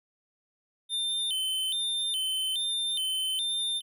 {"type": "tone with vibrato", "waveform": "square", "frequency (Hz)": 3322, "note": "G#7", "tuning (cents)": 0, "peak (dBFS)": -28, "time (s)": [0.89, 3.82], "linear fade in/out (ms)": 50, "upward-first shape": "square", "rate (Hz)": 1.2, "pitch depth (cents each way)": 140, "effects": []}